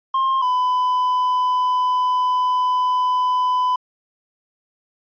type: tone pair in turn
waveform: triangle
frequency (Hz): 1062 / 1002.4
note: C6 / B5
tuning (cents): +25 / +25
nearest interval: minor second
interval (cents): 100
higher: first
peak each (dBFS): -14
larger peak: neither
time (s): 0.14-0.42 / 0.42-3.76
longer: second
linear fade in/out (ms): 5
effects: resampled to 11025 Hz

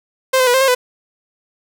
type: tone with pitch steps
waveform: sawtooth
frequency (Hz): 523 / 512 / 488.1 / 526 / 537 / 499.2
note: C5 / C5 / B4 / C5 / C5 / B4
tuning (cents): -1 / -38 / -20 / +9 / +45 / +19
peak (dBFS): -7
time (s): 0.33-0.75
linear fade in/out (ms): 10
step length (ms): 70
effects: none

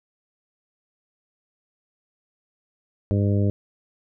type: harmonic tone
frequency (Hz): 101.1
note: G#2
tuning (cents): -46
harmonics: 1 / 2 / 3 / 4 / 5 / 6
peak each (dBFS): -19 / -25 / -29 / -31 / -33 / -35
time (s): 3.11-3.5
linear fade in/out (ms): 0
effects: none

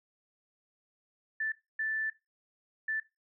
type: tone bursts at uneven times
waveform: sine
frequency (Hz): 1760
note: A6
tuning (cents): 0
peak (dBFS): -30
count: 3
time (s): 1.4-1.52 / 1.79-2.1 / 2.88-3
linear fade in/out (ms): 5
effects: noise-tail reverb RT60 0.2 s tail -17 dB re dry

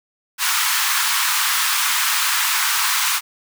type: high-pass noise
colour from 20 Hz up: pink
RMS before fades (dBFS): -19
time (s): 0.38-3.21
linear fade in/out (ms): 50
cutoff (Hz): 960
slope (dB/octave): 48
effects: none

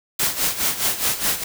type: noise with tremolo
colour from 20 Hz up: white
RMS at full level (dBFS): -19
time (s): 0.19-1.44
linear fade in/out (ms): 5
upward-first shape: sine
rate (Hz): 4.8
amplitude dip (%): 75
effects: none

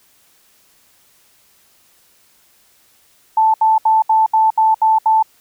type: tone bursts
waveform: sine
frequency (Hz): 880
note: A5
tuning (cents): 0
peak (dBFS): -9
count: 8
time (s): 3.37-5.227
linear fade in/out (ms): 5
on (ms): 170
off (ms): 71
effects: white hiss -54 dBFS RMS until 5.4 s

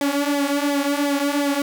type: tone with flanger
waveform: sawtooth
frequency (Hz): 284.9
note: C#4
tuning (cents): +48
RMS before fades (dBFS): -21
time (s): 0.01-1.62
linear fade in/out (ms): 2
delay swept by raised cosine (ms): 0.7 to 4.7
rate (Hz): 2.8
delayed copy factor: -0.7
effects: 9-bit

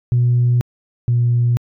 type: tone pair in turn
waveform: sine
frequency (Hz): 121.8 / 120.05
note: B2 / B2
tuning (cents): -24 / -49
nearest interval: unison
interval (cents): 25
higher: first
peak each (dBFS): -10 / -11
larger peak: first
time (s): 0.12-0.61 / 1.08-1.57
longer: neither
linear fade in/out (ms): 0
effects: tanh soft clip ceiling -8 dBFS

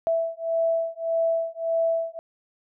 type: beating tone pair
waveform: sine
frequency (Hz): 659.3 / 661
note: E5 / E5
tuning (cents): 0 / +5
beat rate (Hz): 1.7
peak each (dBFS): -25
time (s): 0.07-2.19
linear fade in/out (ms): 0
effects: none

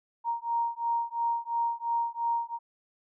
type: beating tone pair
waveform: sine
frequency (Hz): 932.3 / 935.2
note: A#5 / A#5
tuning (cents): 0 / +5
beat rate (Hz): 2.9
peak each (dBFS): -30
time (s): 0.24-2.59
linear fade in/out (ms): 50
effects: none

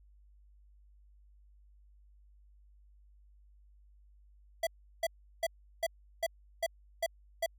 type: tone bursts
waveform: square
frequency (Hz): 663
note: E5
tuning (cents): +10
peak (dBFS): -29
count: 8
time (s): 4.63-7.462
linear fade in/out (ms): 5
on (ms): 39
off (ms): 360
effects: added 50 Hz sine -58 dBFS peak until 7.58 s

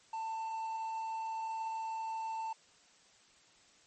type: tone with quantisation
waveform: triangle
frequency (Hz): 892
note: A5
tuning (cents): +23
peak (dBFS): -34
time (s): 0.13-2.53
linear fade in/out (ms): 5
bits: 10
effects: white hiss -64 dBFS RMS until 3.86 s + MP3 32 kbps

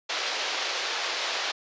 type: band-pass noise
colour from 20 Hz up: white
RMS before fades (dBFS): -30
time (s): 0.09-1.52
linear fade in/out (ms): 10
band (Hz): 410 to 5000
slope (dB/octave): 24
effects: resampled to 16000 Hz

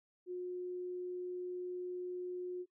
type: tone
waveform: sine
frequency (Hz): 360.5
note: F#4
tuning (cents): -45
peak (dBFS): -38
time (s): 0.26-2.66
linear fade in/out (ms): 50
effects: noise-tail reverb RT60 0.1 s tail -20 dB re dry

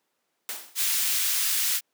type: noise with exponential decay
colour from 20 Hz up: white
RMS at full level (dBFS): -30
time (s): 0.49-0.87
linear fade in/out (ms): 0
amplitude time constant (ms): 82
type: high-pass noise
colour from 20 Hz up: white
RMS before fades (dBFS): -25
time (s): 0.75-1.81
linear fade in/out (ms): 50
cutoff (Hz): 1900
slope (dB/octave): 12
effects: pink hiss -75 dBFS RMS until 1.93 s + high-pass 300 Hz 12 dB/octave

